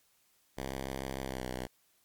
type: tone with pitch glide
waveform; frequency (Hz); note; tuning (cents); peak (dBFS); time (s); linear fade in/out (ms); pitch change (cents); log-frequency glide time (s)
5% pulse; 66.6 to 63.34; C2 to B1; +31 to +44; -25; 0.57-1.67; 10; -87; 1.23-1.45
effects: white hiss -70 dBFS RMS until 2.04 s + MP3 96 kbps